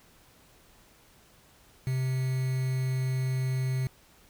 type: tone with quantisation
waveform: triangle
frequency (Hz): 130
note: C3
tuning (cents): -11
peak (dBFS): -24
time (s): 1.87-3.87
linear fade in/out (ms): 0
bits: 7
effects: pink hiss -59 dBFS RMS until 4.29 s